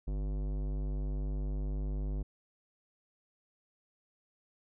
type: tone with tanh clipping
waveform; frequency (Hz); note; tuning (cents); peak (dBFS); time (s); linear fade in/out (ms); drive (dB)
sine; 49.89; G1; +31; -34; 0.07-2.23; 10; 18
effects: none